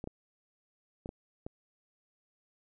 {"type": "clicks", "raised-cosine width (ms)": 2, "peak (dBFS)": -26, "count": 5, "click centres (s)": [0.041, 0.074, 1.059, 1.091, 1.465], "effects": []}